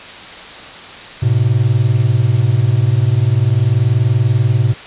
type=tone pair together; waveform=triangle; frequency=106.72 / 127.1 Hz; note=G#2 / C3; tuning=+48 / -50 cents; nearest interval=minor third; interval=302 cents; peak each=-11 dBFS; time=1.22-4.74 s; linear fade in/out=10 ms; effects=white hiss -32 dBFS RMS until 4.86 s + resampled to 8000 Hz